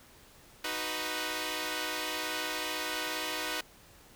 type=chord; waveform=5% pulse; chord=B major; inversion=first; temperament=equal; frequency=311.1 / 370 / 493.9 Hz; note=D#4 / F#4 / B4; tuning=0 / 0 / 0 cents; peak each=-25 / -28 / -25 dBFS; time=0.64-3.61 s; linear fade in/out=5 ms; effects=pink hiss -57 dBFS RMS until 4.15 s